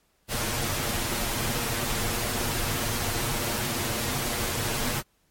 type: noise with comb filter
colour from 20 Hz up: pink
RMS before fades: -28 dBFS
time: 0.28-5.03 s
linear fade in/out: 50 ms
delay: 8.5 ms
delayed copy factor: +0.7
effects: pink hiss -68 dBFS RMS until 5.3 s + MP3 64 kbps